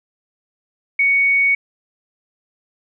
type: tone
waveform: sine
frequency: 2230 Hz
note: C#7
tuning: 10 cents sharp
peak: -12 dBFS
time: 0.99-1.55 s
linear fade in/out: 5 ms
effects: none